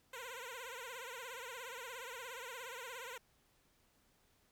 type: tone with vibrato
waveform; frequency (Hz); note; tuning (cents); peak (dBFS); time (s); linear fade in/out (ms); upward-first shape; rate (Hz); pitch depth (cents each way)
10% pulse; 493.9; B4; 0; -37; 0.13-3.18; 5; triangle; 17; 160
effects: pink hiss -73 dBFS RMS until 4.51 s